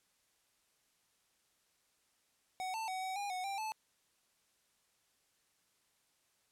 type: tone with pitch steps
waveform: square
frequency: 747 / 889 / 750 / 755 / 811 / 737 / 789 / 871 Hz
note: F#5 / A5 / F#5 / F#5 / G#5 / F#5 / G5 / A5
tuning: +16 / +18 / +23 / +35 / -41 / -7 / +11 / -18 cents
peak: -38 dBFS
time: 2.6-3.72 s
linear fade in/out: 0 ms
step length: 140 ms
effects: white hiss -75 dBFS RMS until 6.51 s + low-pass 11000 Hz 12 dB/octave